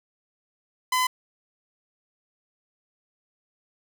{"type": "tone", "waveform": "sawtooth", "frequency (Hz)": 1014, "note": "B5", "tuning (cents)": 45, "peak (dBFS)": -17, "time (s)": [0.92, 1.07], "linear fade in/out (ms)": 5, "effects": []}